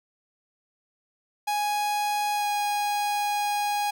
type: tone with pitch glide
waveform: 45% pulse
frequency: 830.6 to 824.9 Hz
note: G#5 to G#5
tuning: 0 to -12 cents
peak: -24 dBFS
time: 1.47-3.91 s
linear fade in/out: 10 ms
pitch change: -12 cents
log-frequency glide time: 2.35-2.46 s
effects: none